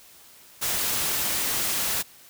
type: noise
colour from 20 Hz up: white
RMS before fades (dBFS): -26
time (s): 0.61-2.03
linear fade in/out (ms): 20
effects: white hiss -51 dBFS RMS until 2.29 s